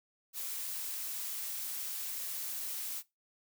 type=noise; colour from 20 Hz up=blue; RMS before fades=-39 dBFS; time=0.33-3.03 s; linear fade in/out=50 ms; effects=noise-tail reverb RT60 0.2 s tail -19 dB re dry